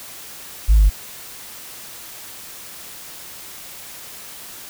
sine exponential two-way sweep, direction up then down, 41.54 to 55.3 to 47.56 Hz, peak -7 dBFS, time 0.68-0.9 s, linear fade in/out 20 ms, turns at 0.72 s, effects tanh soft clip ceiling -6 dBFS + white hiss -37 dBFS RMS until 4.69 s

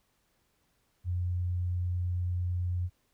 sine tone, 89.1 Hz, F2, 35 cents sharp, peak -28 dBFS, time 1.04-2.9 s, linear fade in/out 50 ms, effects pink hiss -73 dBFS RMS until 3.13 s

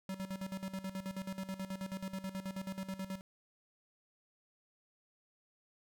square tone with tremolo, 190.9 Hz, G3, 46 cents flat, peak -38 dBFS, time 0.09-3.21 s, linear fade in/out 2 ms, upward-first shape square, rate 9.3 Hz, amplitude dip 75%, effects none

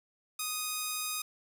5% pulse tone, 1244.5 Hz, D#6, in tune, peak -21 dBFS, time 0.39-1.22 s, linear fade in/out 5 ms, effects none

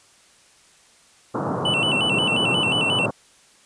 pink band-pass noise, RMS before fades -25 dBFS, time 1.34-3.11 s, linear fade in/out 10 ms, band 110 to 1300 Hz, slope 48 dB/octave
triangle tone with vibrato, 2842 Hz, F7, 30 cents sharp, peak -18 dBFS, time 1.65-3.06 s, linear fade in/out 5 ms, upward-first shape square, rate 5.6 Hz, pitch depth 83 cents each way
effects white hiss -54 dBFS RMS until 3.65 s + resampled to 22050 Hz

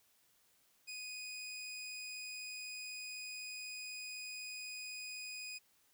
20% pulse tone, 2489 Hz, D#7, in tune, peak -39 dBFS, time 0.87-5.59 s, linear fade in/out 20 ms, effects white hiss -72 dBFS RMS until 5.93 s

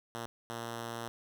5% pulse tone bursts at uneven times, 116.54 Hz, A#2, in tune, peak -27 dBFS, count 2, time 0.15-0.26 / 0.5-1.08 s, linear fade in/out 0 ms, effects none

